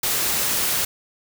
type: noise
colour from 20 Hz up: white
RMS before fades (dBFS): -22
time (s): 0.03-0.85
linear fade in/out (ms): 5
effects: none